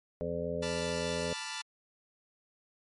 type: harmonic tone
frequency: 85.1 Hz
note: F2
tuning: 44 cents flat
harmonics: 1 / 2 / 3 / 5 / 6 / 7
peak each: -44 / -39 / -42 / -38 / -37 / -38 dBFS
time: 0.21-1.33 s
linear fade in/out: 0 ms
type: chord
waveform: 10% pulse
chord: B half-diminished seventh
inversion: third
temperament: equal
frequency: 880 / 987.8 / 1174.7 / 1396.9 Hz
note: A5 / B5 / D6 / F6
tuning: 0 / 0 / 0 / 0 cents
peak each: -32 / -34 / -38 / -35 dBFS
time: 0.62-1.62 s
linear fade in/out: 10 ms
effects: MP3 48 kbps